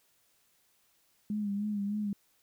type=tone with vibrato; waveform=sine; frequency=205.6 Hz; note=G#3; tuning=17 cents flat; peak=-30 dBFS; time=1.3-2.13 s; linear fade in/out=2 ms; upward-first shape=sine; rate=3.3 Hz; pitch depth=51 cents each way; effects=white hiss -70 dBFS RMS until 2.42 s